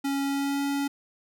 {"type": "tone with pitch glide", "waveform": "square", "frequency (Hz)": [277.2, 280.7], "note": ["C#4", "C#4"], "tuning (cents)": [0, 22], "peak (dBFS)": -26, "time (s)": [0.04, 0.88], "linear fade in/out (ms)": 10, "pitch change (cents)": 22, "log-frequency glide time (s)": [0.23, 0.62], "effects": []}